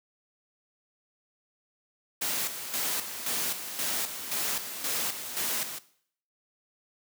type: noise with tremolo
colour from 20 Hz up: white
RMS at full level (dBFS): -30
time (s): 2.21-5.79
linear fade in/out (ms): 10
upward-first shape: square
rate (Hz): 1.9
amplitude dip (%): 60
effects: noise-tail reverb RT60 0.6 s tail -17 dB re dry + high-pass 150 Hz 12 dB/octave